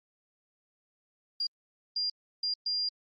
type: tone bursts at uneven times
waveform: sine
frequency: 4800 Hz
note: D8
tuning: 37 cents sharp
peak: -28 dBFS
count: 4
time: 1.4-1.47 / 1.96-2.1 / 2.43-2.54 / 2.66-2.89 s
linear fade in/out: 5 ms
effects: Opus 24 kbps